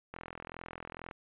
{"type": "click train", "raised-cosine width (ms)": 0.5, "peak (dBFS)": -27, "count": 42, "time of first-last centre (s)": [0.14, 1.112], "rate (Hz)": 42.2, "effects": ["resampled to 8000 Hz"]}